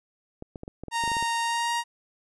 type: clicks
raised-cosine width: 2 ms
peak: -24 dBFS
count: 11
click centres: 0.424 / 0.558 / 0.634 / 0.679 / 0.836 / 0.883 / 1.038 / 1.077 / 1.117 / 1.168 / 1.226 s
type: tone with pitch glide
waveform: sawtooth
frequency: 928 to 939.9 Hz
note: A#5 to A#5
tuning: -8 to +14 cents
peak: -21 dBFS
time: 0.91-1.84 s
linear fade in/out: 50 ms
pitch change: +22 cents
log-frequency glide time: 1.42-1.72 s
effects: resampled to 24000 Hz